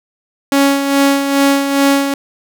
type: tone with tremolo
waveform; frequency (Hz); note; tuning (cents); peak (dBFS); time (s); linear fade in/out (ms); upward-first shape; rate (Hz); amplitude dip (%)
sawtooth; 278; C#4; +5; -4; 0.52-2.14; 2; sine; 2.4; 55
effects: none